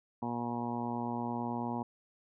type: harmonic tone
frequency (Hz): 119.4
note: A#2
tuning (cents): +42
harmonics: 1 / 2 / 3 / 4 / 5 / 6 / 7 / 8 / 9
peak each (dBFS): -43 / -36 / -44 / -47 / -49 / -44 / -41 / -41 / -52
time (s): 0.22-1.83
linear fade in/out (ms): 5
effects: none